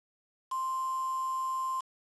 sine tone with quantisation, 1046.5 Hz, C6, in tune, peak -30 dBFS, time 0.51-1.81 s, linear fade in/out 10 ms, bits 7, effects resampled to 24000 Hz

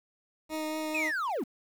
20% pulse tone with vibrato, 311.1 Hz, D#4, in tune, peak -27 dBFS, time 0.49-1.12 s, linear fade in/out 50 ms, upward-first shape triangle, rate 4.3 Hz, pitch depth 14 cents each way
triangle linear sweep, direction down, 2617 to 196 Hz, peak -27 dBFS, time 0.94-1.44 s, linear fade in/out 10 ms
effects 9-bit

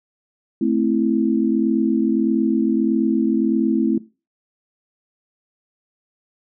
sine chord, A minor, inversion none, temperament equal, 220 / 261.6 / 329.6 Hz, A3 / C4 / E4, 0 / 0 / 0 cents, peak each -20 dBFS, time 0.61-3.98 s, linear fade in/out 5 ms, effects noise-tail reverb RT60 0.3 s tail -19 dB re dry

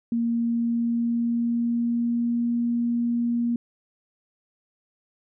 sine tone with pitch glide, 233.1 to 236.8 Hz, A#3 to A#3, 0 to +27 cents, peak -21 dBFS, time 0.12-3.56 s, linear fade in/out 2 ms, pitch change +27 cents, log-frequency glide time 0.23-2.51 s, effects none

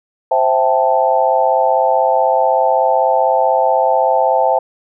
sine chord, A minor seventh, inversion first, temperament equal, 523.3 / 659.3 / 784 / 880 Hz, C5 / E5 / G5 / A5, 0 / 0 / 0 / 0 cents, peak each -16 dBFS, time 0.31-4.59 s, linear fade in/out 5 ms, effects none

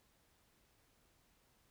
silence, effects pink hiss -73 dBFS RMS until 1.7 s

